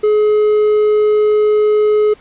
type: tone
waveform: triangle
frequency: 423.4 Hz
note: G#4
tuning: 33 cents sharp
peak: -7 dBFS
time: 0.03-2.14 s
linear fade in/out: 10 ms
effects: pink hiss -45 dBFS RMS until 2.2 s + resampled to 8000 Hz